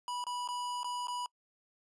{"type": "tone with dropouts", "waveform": "square", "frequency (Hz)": 980, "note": "B5", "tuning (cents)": -14, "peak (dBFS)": -36, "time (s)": [0.08, 1.26], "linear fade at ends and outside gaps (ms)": 1, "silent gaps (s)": [[0.24, 0.267], [0.476, 0.487], [0.832, 0.844], [1.071, 1.082]], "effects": ["noise-tail reverb RT60 0.1 s tail -26 dB re dry", "resampled to 24000 Hz"]}